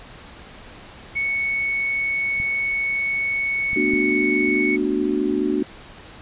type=tone; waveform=sine; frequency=2217 Hz; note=C#7; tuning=in tune; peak=-20 dBFS; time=1.15-4.77 s; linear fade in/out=20 ms
type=clicks; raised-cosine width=5 ms; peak=-21 dBFS; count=3; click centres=2.401 / 3.732 / 3.936 s
type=chord; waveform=sine; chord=B minor seventh; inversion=third; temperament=just; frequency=222.2 / 246.9 / 296.3 / 370.4 Hz; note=A3 / B3 / D4 / F#4; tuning=+17 / 0 / +15 / +2 cents; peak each=-27 / -26 / -22 / -23 dBFS; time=3.76-5.63 s; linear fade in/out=5 ms
effects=pink hiss -42 dBFS RMS until 6.21 s + resampled to 8000 Hz